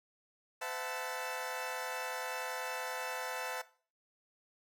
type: chord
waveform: 20% pulse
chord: F# half-diminished seventh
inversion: second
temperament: equal with one note detuned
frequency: 510.1 / 659.3 / 740 / 880 Hz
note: C5 / E5 / F#5 / A5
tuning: -44 / 0 / 0 / 0 cents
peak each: -38 / -38 / -40 / -37 dBFS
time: 0.61-3.62 s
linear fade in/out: 10 ms
effects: noise-tail reverb RT60 0.4 s tail -17 dB re dry